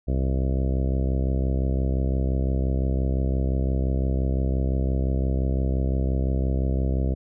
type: harmonic tone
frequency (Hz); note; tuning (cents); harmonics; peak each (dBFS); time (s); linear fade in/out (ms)
65.8; C2; +10; 1 / 2 / 3 / 4 / 5 / 6 / 7 / 8 / 9 / 10; -22 / -28 / -32 / -34 / -36 / -38 / -39 / -40 / -41 / -42; 0.07-7.15; 20
effects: none